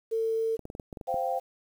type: tone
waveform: sine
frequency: 449.4 Hz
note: A4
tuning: 37 cents sharp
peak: -25 dBFS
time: 0.11-0.57 s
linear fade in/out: 20 ms
type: clicks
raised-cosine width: 2 ms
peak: -26 dBFS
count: 9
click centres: 0.593 / 0.654 / 0.701 / 0.751 / 0.798 / 0.928 / 0.972 / 1.012 / 1.143 s
type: chord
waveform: sine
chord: C suspended fourth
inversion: none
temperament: equal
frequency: 523.3 / 698.5 / 784 Hz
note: C5 / F5 / G5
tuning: 0 / 0 / 0 cents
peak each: -31 dBFS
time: 1.07-1.4 s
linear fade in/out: 20 ms
effects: 9-bit